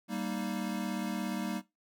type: chord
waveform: square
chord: Eb major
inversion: first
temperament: equal with one note detuned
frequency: 196 / 233.1 / 309.7 Hz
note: G3 / Bb3 / Eb4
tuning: 0 / 0 / -8 cents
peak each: -37 / -37 / -40 dBFS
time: 0.08-1.62 s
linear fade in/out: 50 ms
effects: noise-tail reverb RT60 0.2 s tail -18 dB re dry + MP3 96 kbps